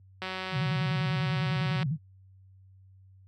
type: click train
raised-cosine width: 0.3 ms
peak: -19 dBFS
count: 302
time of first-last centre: 0.22-1.83 s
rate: 187 Hz
type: tone with vibrato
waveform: sine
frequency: 145.1 Hz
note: D3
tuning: 21 cents flat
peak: -26 dBFS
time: 0.51-1.98 s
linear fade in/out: 50 ms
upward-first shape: square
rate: 10 Hz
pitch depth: 180 cents each way
effects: added 95 Hz sine -51 dBFS peak until 3.27 s + high-pass 80 Hz 12 dB/octave